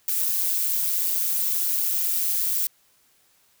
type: noise with amplitude modulation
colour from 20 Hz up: violet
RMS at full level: -21 dBFS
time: 0.08-2.67 s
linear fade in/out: 2 ms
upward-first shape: sine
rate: 177 Hz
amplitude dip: 65%
effects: white hiss -62 dBFS RMS until 3.6 s